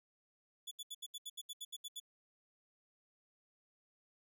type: tone bursts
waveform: sawtooth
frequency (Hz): 3443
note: A7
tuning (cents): -38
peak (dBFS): -40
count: 12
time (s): 0.67-2.001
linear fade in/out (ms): 10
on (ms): 44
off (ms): 73
effects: none